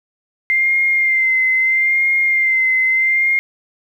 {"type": "tone with vibrato", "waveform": "sine", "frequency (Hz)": 2093, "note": "C7", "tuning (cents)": 0, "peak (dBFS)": -12, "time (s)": [0.5, 3.39], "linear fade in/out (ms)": 0, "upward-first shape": "sine", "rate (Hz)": 0.77, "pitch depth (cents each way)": 33, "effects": ["8-bit"]}